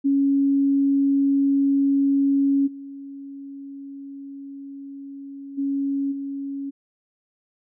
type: tone with level steps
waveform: sine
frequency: 277.2 Hz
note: C#4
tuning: in tune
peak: -16 / -34 / -21 / -27 dBFS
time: 0.04-6.71 s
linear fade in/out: 20 ms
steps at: 2.66 / 5.57 / 6.11 s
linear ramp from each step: 20 ms
effects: none